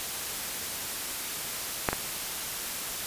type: clicks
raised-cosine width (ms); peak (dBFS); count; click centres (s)
0.5; -7 / -12; 2; 1.888 / 1.93
effects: white hiss -34 dBFS RMS until 3.06 s + resampled to 32000 Hz